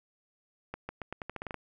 accelerating click train, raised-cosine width 0.5 ms, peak -22 dBFS, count 11, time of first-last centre 0.74-1.543 s, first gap 150 ms, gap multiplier 0.85, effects none

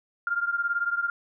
sine beating tone pair, 1394 / 1412 Hz, F6 / F6, -4 / +19 cents, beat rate 18 Hz, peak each -26 / -29 dBFS, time 0.27-1.1 s, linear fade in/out 2 ms, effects none

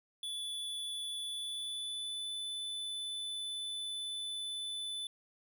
square tone with pitch glide, 3452 to 3502 Hz, A7 to A7, -34 to -9 cents, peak -38 dBFS, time 0.23-5.07 s, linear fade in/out 2 ms, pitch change +25 cents, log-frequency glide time 1.17-2.35 s, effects none

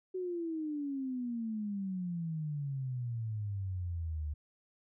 sine exponential sweep, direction down, 375.4 to 73.3 Hz, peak -34 dBFS, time 0.14-4.34 s, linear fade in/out 10 ms, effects none

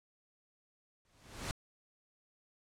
pink noise with exponential growth, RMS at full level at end -36 dBFS, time 1.05-1.51 s, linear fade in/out 0 ms, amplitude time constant 99 ms, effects low-pass 9000 Hz 12 dB/octave

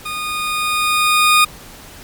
20% pulse tone with level ramp, 1230 Hz, D#6, 20 cents flat, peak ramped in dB -18 to -3 dBFS, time 0.05-1.45 s, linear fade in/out 10 ms, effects pink hiss -38 dBFS RMS until 2.03 s + MP3 96 kbps

